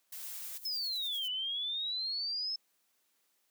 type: noise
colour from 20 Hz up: blue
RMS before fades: -44 dBFS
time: 0.12-0.58 s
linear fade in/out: 5 ms
type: noise with tremolo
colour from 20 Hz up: violet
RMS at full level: -46 dBFS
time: 0.23-1.28 s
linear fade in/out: 5 ms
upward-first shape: sine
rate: 10 Hz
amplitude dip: 60%
type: exponential two-way sweep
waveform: sine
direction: down then up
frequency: 5274 to 2955 to 5274 Hz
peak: -33 dBFS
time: 0.65-2.56 s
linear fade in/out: 5 ms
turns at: 1.29 s
effects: white hiss -75 dBFS RMS until 3.5 s + high-pass 200 Hz 12 dB/octave